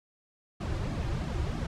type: noise with flanger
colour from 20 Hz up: brown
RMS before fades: -32 dBFS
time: 0.6-1.67 s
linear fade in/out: 10 ms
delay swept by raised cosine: 2 to 4.7 ms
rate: 3.1 Hz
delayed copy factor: -0.9
effects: low-pass 7000 Hz 12 dB/octave